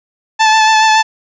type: tone with vibrato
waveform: sawtooth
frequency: 874 Hz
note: A5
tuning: 12 cents flat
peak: -3 dBFS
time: 0.39-1.03 s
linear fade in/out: 20 ms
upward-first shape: sine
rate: 7.1 Hz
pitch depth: 20 cents each way
effects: resampled to 16000 Hz + 7-bit